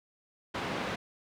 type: band-pass noise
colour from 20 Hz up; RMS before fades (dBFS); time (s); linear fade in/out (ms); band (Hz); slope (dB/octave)
pink; -35; 0.54-0.96; 10; 160 to 2900; 12
effects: none